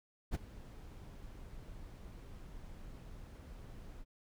brown noise with ADSR envelope, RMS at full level -32 dBFS, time 0.31-4.05 s, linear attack 39 ms, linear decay 17 ms, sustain -18 dB, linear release 47 ms, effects none

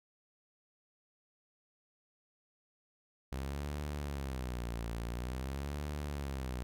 sawtooth tone with vibrato, 65 Hz, C2, 11 cents flat, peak -33 dBFS, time 3.32-6.63 s, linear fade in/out 0 ms, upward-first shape sine, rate 0.48 Hz, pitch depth 220 cents each way, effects none

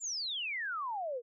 sine exponential sweep, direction down, 7459 to 456.1 Hz, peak -34 dBFS, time 0-1.22 s, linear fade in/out 50 ms, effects none

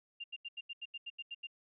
sine tone bursts, 2794 Hz, F7, in tune, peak -40 dBFS, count 11, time 0.2-1.471 s, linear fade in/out 10 ms, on 41 ms, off 82 ms, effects none

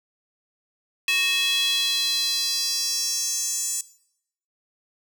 square tone with high-pass filter sweep, 370 Hz, F#4, in tune, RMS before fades -24 dBFS, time 1.08-3.81 s, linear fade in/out 2 ms, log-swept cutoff 2700 to 7400 Hz, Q 4.1, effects noise-tail reverb RT60 0.7 s tail -19 dB re dry

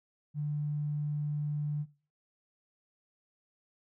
triangle tone with tanh clipping, 148.1 Hz, D3, 15 cents sharp, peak -30 dBFS, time 0.34-1.86 s, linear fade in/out 50 ms, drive 3 dB, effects noise-tail reverb RT60 0.4 s tail -19 dB re dry

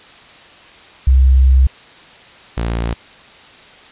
sine / sawtooth tone pair in turn, 65.41 / 57.47 Hz, C2 / A#1, 0 / -24 cents, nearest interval major second, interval 224 cents, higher first, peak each -6 / -13 dBFS, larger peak first, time 1.07-1.67 / 2.57-2.94 s, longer first, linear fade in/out 5 ms, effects white hiss -41 dBFS RMS until 3.91 s + resampled to 8000 Hz

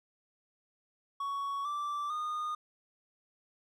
triangle tone with pitch steps, 1117 / 1169.8 / 1225.2 Hz, C#6 / D6 / D#6, +13 / -7 / -27 cents, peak -31 dBFS, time 1.2-2.55 s, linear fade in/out 5 ms, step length 450 ms, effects none

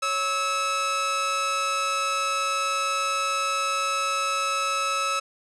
sawtooth tone pair together, 554.4 / 1300.4 Hz, C#5 / E6, 0 / -24 cents, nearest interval octave + minor third, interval 1476 cents, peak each -29 / -20 dBFS, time 0.02-5.2 s, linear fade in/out 10 ms, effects resampled to 22050 Hz + 9-bit

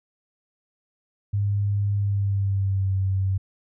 sine tone with pitch glide, 101.4 to 95.82 Hz, G#2 to G2, -41 to -39 cents, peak -20 dBFS, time 1.33-3.38 s, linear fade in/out 10 ms, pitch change -98 cents, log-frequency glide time 1.95-2.94 s, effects none

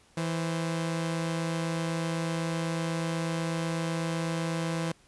sawtooth tone pair together, 164.32 / 521 Hz, E3 / C5, -5 / -7 cents, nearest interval octave + minor sixth, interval 1998 cents, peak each -25 / -34 dBFS, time 0.17-4.92 s, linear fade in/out 5 ms, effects pink hiss -61 dBFS RMS until 5.07 s + resampled to 24000 Hz

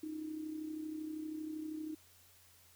sine tone with amplitude modulation, 310.9 Hz, D#4, 1 cent flat, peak -37 dBFS, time 0.03-1.95 s, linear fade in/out 5 ms, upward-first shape sine, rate 32.7 Hz, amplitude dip 55%, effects added 88 Hz sine -70 dBFS peak until 2.75 s + white hiss -64 dBFS RMS until 2.75 s

